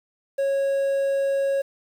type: tone with quantisation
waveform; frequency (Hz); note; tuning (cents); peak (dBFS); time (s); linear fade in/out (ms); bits
triangle; 550; C#5; -14; -18; 0.38-1.62; 10; 8
effects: none